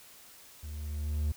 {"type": "tone with level ramp", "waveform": "triangle", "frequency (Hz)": 75.2, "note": "D2", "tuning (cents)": 42, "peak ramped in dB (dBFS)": [-37, -24], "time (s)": [0.63, 1.32], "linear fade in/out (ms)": 5, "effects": ["white hiss -54 dBFS RMS until 1.36 s"]}